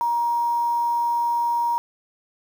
sine tone with quantisation, 945 Hz, A#5, 23 cents sharp, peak -19 dBFS, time 0.01-1.78 s, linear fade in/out 0 ms, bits 7, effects none

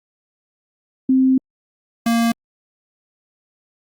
sine / square tone pair in turn, 261.6 / 231.7 Hz, C4 / A#3, 0 / -10 cents, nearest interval major second, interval 210 cents, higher first, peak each -11 / -15 dBFS, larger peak first, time 1.09-1.38 / 2.06-2.32 s, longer first, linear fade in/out 5 ms, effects Opus 32 kbps

